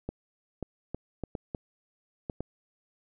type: clicks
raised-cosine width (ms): 2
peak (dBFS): -20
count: 8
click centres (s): 0.09 / 0.627 / 0.946 / 1.237 / 1.352 / 1.548 / 2.298 / 2.406
effects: none